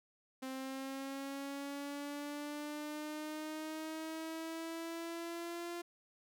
sawtooth linear sweep, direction up, 261.6 to 346.2 Hz, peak -37 dBFS, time 0.42-5.82 s, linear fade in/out 10 ms, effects none

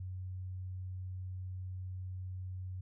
sine tone, 92.5 Hz, F#2, in tune, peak -39 dBFS, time 0-2.81 s, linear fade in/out 5 ms, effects none

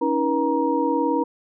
sine tone cluster, 280.3 / 319.2 / 481.7 / 941 Hz, C#4 / D#4 / B4 / A#5, +19 / +44 / -43 / +16 cents, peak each -24 dBFS, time 0.01-1.24 s, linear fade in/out 10 ms, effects none

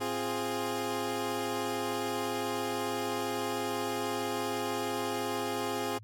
20% pulse chord, F minor, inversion second, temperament equal with one note detuned, 262.7 / 349.2 / 415.3 Hz, C4 / F4 / Ab4, +7 / 0 / 0 cents, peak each -31 / -32 / -29 dBFS, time 0-5.99 s, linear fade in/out 20 ms, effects added 107 Hz sine -47 dBFS peak until 6.03 s + MP3 64 kbps

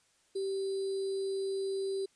sine tone with sample-and-hold, 388.6 Hz, G4, 15 cents flat, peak -31 dBFS, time 0.35-2.06 s, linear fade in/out 10 ms, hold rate 4410 Hz, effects white hiss -69 dBFS RMS until 2.15 s + resampled to 22050 Hz

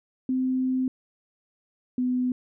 sine tone pair in turn, 258.2 / 251.1 Hz, C4 / B3, -23 / +29 cents, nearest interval unison, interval 48 cents, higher first, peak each -22 / -22 dBFS, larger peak neither, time 0.29-0.88 / 1.98-2.32 s, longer first, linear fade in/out 2 ms, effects none

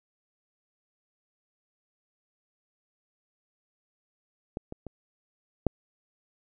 clicks, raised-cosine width 2 ms, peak -19 / -24 / -25 / -9 dBFS, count 4, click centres 4.571 / 4.724 / 4.867 / 5.667 s, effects none

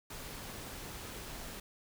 pink noise, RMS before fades -45 dBFS, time 0.1-1.6 s, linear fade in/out 5 ms, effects none

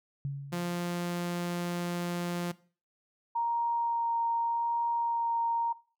sine tone with exponential decay, 139.8 Hz, C#3, 15 cents sharp, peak -29 dBFS, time 0.25-1.04 s, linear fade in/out 0 ms, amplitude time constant 170 ms
sawtooth tone, 174.61 Hz, F3, in tune, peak -27 dBFS, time 0.52-2.52 s, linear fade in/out 10 ms
sine tone with vibrato, 932.3 Hz, A#5, in tune, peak -27 dBFS, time 3.35-5.73 s, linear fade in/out 10 ms, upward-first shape sine, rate 0.84 Hz, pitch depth 8 cents each way
effects noise-tail reverb RT60 0.4 s tail -19 dB re dry

